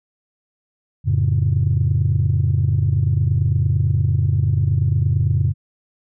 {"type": "chord", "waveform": "sine", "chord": "F augmented", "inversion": "none", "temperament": "equal with one note detuned", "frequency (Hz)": [89.4, 110, 138.59], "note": ["F2", "A2", "C#3"], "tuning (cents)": [41, 0, 0], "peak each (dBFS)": -18, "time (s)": [1.04, 5.54], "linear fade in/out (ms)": 50, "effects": ["tanh soft clip ceiling -8 dBFS"]}